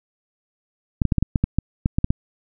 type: clicks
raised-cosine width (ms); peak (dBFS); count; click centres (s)
5; -5; 12; 1.018 / 1.053 / 1.122 / 1.183 / 1.226 / 1.358 / 1.44 / 1.586 / 1.859 / 1.985 / 2.044 / 2.105
effects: none